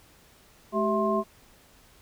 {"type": "tone cluster", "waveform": "sine", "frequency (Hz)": [213.5, 388.1, 657, 1059], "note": ["G#3", "G4", "E5", "C6"], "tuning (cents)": [48, -17, -6, 21], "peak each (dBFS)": -28, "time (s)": [0.72, 1.24], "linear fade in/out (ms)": 50, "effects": ["pink hiss -57 dBFS RMS until 2.01 s"]}